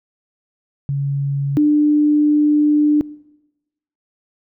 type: tone pair in turn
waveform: sine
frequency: 140 / 297.9 Hz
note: C#3 / D4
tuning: +18 / +25 cents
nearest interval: octave + minor second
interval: 1307 cents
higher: second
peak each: -17 / -10 dBFS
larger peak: second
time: 0.89-1.57 / 1.57-3.01 s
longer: second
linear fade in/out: 0 ms
effects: noise-tail reverb RT60 1.0 s tail -23 dB re dry